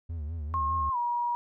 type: tone with vibrato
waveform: triangle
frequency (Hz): 78.5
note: D#2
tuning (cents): +16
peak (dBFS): -30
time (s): 0.09-0.9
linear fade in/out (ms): 10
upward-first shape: sine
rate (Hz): 4.9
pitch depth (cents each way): 130
type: tone with pitch glide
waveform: sine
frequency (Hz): 1075 to 957.7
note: C6 to A#5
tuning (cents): +47 to +46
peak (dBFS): -26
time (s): 0.54-1.35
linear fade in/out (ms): 0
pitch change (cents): -201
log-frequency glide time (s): 0.91-0.97
effects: none